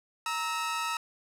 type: tone pair together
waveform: sawtooth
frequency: 932.3 / 1298.5 Hz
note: A#5 / E6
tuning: 0 / -26 cents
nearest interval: tritone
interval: 574 cents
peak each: -30 / -28 dBFS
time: 0.26-0.97 s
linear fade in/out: 2 ms
effects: low-pass 11000 Hz 12 dB/octave